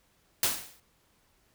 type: noise with exponential decay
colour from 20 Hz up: white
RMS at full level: -23 dBFS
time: 0.43-0.8 s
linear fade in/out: 2 ms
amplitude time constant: 79 ms
effects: pink hiss -68 dBFS RMS until 1.54 s